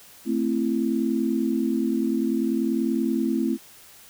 sine tone cluster, 222.7 / 263.2 / 333.3 Hz, A3 / C4 / E4, +21 / +10 / +19 cents, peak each -25 / -25 / -26 dBFS, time 0.25-3.58 s, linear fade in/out 50 ms, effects white hiss -49 dBFS RMS until 4.09 s

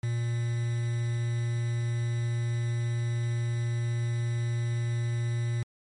triangle tone with quantisation, 118.1 Hz, A#2, 23 cents sharp, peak -24 dBFS, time 0.03-5.63 s, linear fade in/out 5 ms, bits 7, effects MP3 48 kbps

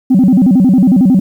sine tone with vibrato, 220 Hz, A3, in tune, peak -3 dBFS, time 0.1-1.2 s, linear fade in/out 10 ms, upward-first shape square, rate 11 Hz, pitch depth 280 cents each way, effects tanh soft clip ceiling -2 dBFS + 7-bit

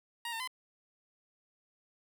15% pulse tone with pitch steps, 940 / 906 / 1020 Hz, A#5 / A#5 / C6, +14 / -50 / -44 cents, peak -30 dBFS, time 0.25-0.475 s, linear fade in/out 2 ms, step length 75 ms, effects none

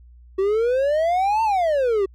triangle exponential two-way sweep, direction up then down, 376 to 911 to 376 Hz, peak -15 dBFS, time 0.38-2.06 s, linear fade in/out 10 ms, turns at 1.43 s, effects added 60 Hz sine -44 dBFS peak until 2.14 s

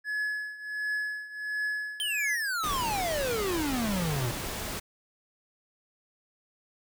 triangle tone with tremolo, 1700 Hz, G#6, 40 cents sharp, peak -25 dBFS, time 0.04-2.38 s, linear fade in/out 50 ms, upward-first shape triangle, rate 1.4 Hz, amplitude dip 85%
square exponential sweep, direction down, 3187 to 114.3 Hz, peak -29 dBFS, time 2-4.31 s, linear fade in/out 0 ms
pink noise, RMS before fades -35 dBFS, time 2.63-4.8 s, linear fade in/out 10 ms
effects none

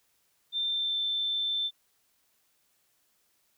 sine tone with pitch glide, 3580 to 3547 Hz, A7 to A7, +29 to +13 cents, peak -27 dBFS, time 0.52-1.71 s, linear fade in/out 50 ms, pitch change -16 cents, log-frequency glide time 0.67-0.99 s, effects white hiss -71 dBFS RMS until 3.57 s

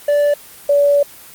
triangle / sine tone pair in turn, 582 / 573 Hz, D5 / D5, -16 / -43 cents, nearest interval unison, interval 27 cents, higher first, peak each -9 dBFS, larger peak neither, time 0.08-0.34 / 0.69-1.03 s, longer second, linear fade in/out 5 ms, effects white hiss -39 dBFS RMS until 1.34 s + Opus 24 kbps

